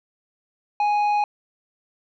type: tone with tanh clipping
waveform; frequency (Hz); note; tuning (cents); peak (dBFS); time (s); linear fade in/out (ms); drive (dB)
sine; 830.6; G#5; 0; -19; 0.8-1.24; 2; 7
effects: none